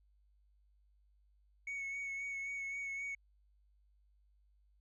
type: tone with vibrato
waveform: sine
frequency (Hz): 2217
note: C#7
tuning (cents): 0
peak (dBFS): -36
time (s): 1.67-3.15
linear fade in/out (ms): 5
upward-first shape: sine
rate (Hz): 3.8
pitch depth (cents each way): 21
effects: tanh soft clip ceiling -38 dBFS + added 50 Hz sine -67 dBFS peak until 4.8 s